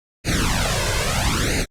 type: noise with flanger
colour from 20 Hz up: pink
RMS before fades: -20 dBFS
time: 0.24-1.66 s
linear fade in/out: 50 ms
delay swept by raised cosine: 0.45 to 1.95 ms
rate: 0.76 Hz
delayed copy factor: +0.95
effects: low-pass 9000 Hz 12 dB/octave + Opus 48 kbps